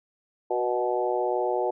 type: harmonic tone with a mistuned harmonic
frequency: 123.1 Hz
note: B2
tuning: 5 cents flat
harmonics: 3 / 4 / 5 / 6 / 7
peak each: -28 / -29 / -30 / -31 / -31 dBFS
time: 0.5-1.71 s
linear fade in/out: 10 ms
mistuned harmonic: 4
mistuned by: -17 cents
effects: none